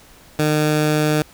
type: tone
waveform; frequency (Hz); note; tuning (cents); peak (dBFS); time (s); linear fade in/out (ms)
15% pulse; 152.2; D#3; -38; -9; 0.39-1.22; 2
effects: pink hiss -47 dBFS RMS until 1.33 s